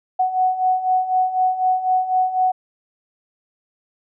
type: beating tone pair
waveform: sine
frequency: 740 / 744 Hz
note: F#5 / F#5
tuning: 0 / +9 cents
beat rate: 4 Hz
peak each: -22 / -17 dBFS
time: 0.19-2.52 s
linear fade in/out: 10 ms
effects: none